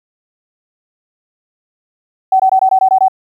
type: tone bursts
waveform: sine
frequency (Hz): 760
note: F#5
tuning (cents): +46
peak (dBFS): -6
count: 8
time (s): 2.32-3.083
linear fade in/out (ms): 5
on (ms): 77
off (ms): 21
effects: 8-bit